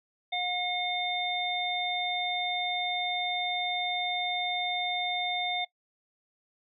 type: harmonic tone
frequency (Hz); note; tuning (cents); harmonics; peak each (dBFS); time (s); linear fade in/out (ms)
720; F#5; -47; 1 / 3 / 5; -32 / -34 / -32; 0.32-5.65; 10
effects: noise-tail reverb RT60 0.1 s tail -20 dB re dry